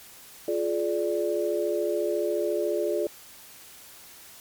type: chord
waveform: sine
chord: D diminished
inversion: first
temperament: equal with one note detuned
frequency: 349.2 / 423.3 / 587.3 Hz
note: F4 / Ab4 / D5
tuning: 0 / +33 / 0 cents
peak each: -28 dBFS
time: 0.48-3.07 s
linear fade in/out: 2 ms
effects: white hiss -48 dBFS RMS until 4.4 s + MP3 96 kbps